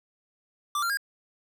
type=tone with pitch steps; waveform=square; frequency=1174.7 / 1380.9 / 1623.3 Hz; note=D6 / F6 / G#6; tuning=0 / -20 / -40 cents; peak=-26 dBFS; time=0.75-0.972 s; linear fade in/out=2 ms; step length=74 ms; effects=none